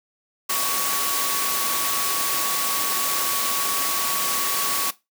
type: tone in noise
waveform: sine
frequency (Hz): 1124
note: C#6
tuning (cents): +24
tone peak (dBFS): -28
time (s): 0.49-4.91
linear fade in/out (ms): 10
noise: white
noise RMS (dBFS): -24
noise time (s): 0.49-4.91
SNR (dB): -7
effects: noise-tail reverb RT60 0.2 s tail -17 dB re dry + high-pass 200 Hz 12 dB/octave